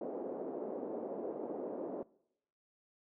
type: band-pass noise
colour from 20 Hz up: white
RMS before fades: -41 dBFS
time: 0.01-2.03 s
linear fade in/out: 2 ms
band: 260 to 560 Hz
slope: 24 dB/octave
effects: noise-tail reverb RT60 0.8 s tail -23 dB re dry